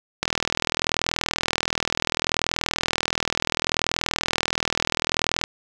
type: click train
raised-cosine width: 0.2 ms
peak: -3 dBFS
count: 213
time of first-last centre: 0.23-5.439 s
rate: 40.7 Hz
effects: none